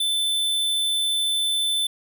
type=tone; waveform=square; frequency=3526 Hz; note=A7; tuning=3 cents sharp; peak=-21 dBFS; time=0-1.87 s; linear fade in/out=5 ms; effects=none